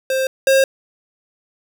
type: tone pair in turn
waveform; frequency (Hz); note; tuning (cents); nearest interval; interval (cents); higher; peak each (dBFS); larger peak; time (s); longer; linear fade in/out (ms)
square; 527 / 536.8; C5 / C5; +12 / +44; unison; 32; second; -17 / -11; second; 0.1-0.27 / 0.47-0.64; neither; 2
effects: none